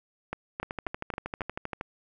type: two click trains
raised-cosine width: 0.5 ms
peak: -18 / -17 dBFS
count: 16 / 5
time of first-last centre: 0.63-1.811 / 0.33-1.408 s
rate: 12.7 / 3.71 Hz
effects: none